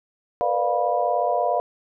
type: tone cluster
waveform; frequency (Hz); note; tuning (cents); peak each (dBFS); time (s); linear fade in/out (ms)
sine; 464 / 501 / 595 / 704 / 979; A#4 / B4 / D5 / F5 / B5; -8 / +25 / +22 / +14 / -15; -31 / -27 / -25 / -22 / -28; 0.41-1.6; 0
effects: none